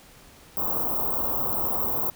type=band-stop noise; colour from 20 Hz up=white; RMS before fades=-26 dBFS; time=0.57-2.1 s; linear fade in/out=0 ms; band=1200 to 15000 Hz; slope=48 dB/octave; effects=pink hiss -51 dBFS RMS until 2.15 s